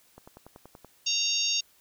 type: click train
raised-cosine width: 1 ms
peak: -32 dBFS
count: 8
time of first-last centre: 0.18-0.847 s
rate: 10.5 Hz
type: harmonic tone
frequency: 926 Hz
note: A#5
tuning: 12 cents flat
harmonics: 3 / 4 / 5 / 6 / 7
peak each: -31 / -31 / -31 / -31 / -31 dBFS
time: 1.06-1.61 s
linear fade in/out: 10 ms
effects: white hiss -62 dBFS RMS until 1.8 s